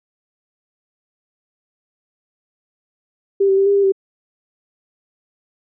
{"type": "tone with pitch steps", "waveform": "sine", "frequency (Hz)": [394.6, 386.6, 391.8, 401.5, 398.6, 387.7], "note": ["G4", "G4", "G4", "G4", "G4", "G4"], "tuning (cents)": [11, -24, -1, 41, 29, -19], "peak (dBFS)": -11, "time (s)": [3.4, 3.922], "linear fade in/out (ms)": 10, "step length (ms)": 87, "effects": []}